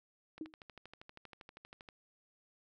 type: click train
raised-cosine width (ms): 0.3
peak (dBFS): -35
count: 20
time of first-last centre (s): 0.38-1.888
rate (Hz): 12.6
type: tone with exponential decay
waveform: sine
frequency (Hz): 314.7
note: D#4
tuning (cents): +20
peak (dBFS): -36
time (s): 0.41-0.54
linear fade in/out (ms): 2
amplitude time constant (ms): 27
effects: none